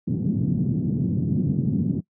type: band-pass noise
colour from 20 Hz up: pink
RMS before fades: -23 dBFS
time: 0.07-2.01 s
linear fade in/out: 10 ms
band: 130 to 240 Hz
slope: 24 dB/octave
effects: noise-tail reverb RT60 0.1 s tail -22 dB re dry